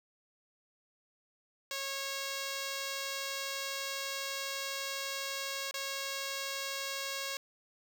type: tone with dropouts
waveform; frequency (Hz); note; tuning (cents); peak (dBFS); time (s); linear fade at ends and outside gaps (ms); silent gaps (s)
5% pulse; 548; C#5; -20; -24; 1.71-7.37; 2; 5.711-5.741
effects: none